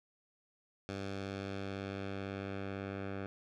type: tone with low-pass filter sweep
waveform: 10% pulse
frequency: 98 Hz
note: G2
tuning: in tune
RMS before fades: -41 dBFS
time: 0.89-3.26 s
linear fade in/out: 0 ms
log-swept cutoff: 5300 to 2100 Hz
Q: 1
effects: none